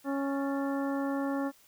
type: harmonic tone with a mistuned harmonic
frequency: 276.7 Hz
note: C#4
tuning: 3 cents flat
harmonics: 1 / 2 / 3 / 4 / 5 / 6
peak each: -30 / -36 / -40 / -42 / -44 / -46 dBFS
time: 0.04-1.52 s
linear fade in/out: 50 ms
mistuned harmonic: 6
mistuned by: +98 cents
effects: white hiss -61 dBFS RMS until 1.67 s